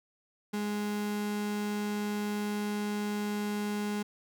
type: tone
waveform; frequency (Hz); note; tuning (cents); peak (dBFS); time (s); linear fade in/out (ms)
35% pulse; 207.7; G#3; 0; -29; 0.53-4.03; 10
effects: none